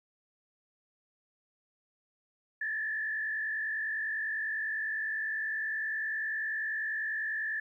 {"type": "tone with frequency modulation", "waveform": "sine", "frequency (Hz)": 1750, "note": "A6", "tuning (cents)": -10, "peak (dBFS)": -31, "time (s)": [2.61, 7.6], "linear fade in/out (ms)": 5, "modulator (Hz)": 50.1, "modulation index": 1.1, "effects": ["12-bit"]}